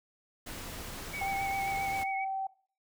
pink noise, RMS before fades -42 dBFS, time 0.46-2.04 s, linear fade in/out 10 ms
sine tone with vibrato, 2227 Hz, C#7, 7 cents sharp, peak -36 dBFS, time 1.13-2.25 s, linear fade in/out 10 ms, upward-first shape triangle, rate 7.5 Hz, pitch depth 47 cents each way
sine tone with pitch glide, 784 to 771.9 Hz, G5 to G5, 0 to -27 cents, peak -31 dBFS, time 1.21-2.47 s, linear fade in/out 5 ms, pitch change -27 cents, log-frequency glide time 1.83-2.27 s
effects noise-tail reverb RT60 0.4 s tail -18 dB re dry

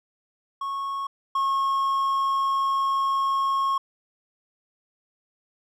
triangle tone pair in turn, 1100 / 1088.6 Hz, C#6 / C#6, -14 / -32 cents, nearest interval unison, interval 18 cents, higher first, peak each -25 / -19 dBFS, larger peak second, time 0.61-1.07 / 1.35-3.78 s, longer second, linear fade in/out 5 ms, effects none

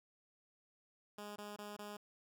10% pulse tone bursts, 207.1 Hz, G#3, 5 cents flat, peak -38 dBFS, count 4, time 1.18-1.969 s, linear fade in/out 5 ms, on 180 ms, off 23 ms, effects none

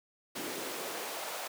pink noise with high-pass filter sweep, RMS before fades -39 dBFS, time 0.35-1.48 s, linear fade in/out 10 ms, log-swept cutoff 280 to 730 Hz, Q 1.6, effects none

